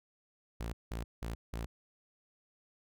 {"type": "tone bursts", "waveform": "sawtooth", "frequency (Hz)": 56.9, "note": "A#1", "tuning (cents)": -41, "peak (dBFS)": -33, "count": 4, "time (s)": [0.6, 1.66], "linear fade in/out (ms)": 5, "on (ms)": 130, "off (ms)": 180, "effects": []}